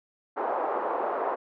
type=band-pass noise; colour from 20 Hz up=white; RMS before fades=-29 dBFS; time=0.36-1.36 s; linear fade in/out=20 ms; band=400 to 980 Hz; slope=24 dB/octave; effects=none